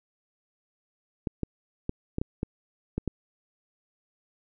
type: clicks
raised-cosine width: 3 ms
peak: -15 dBFS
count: 8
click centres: 1.272 / 1.433 / 1.894 / 2.184 / 2.215 / 2.431 / 2.98 / 3.077 s
effects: none